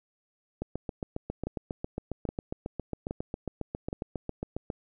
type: two click trains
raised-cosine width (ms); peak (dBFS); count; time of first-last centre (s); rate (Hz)
2; -19 / -19; 4 / 31; 1.47-3.929 / 0.62-4.702; 1.22 / 7.35
effects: none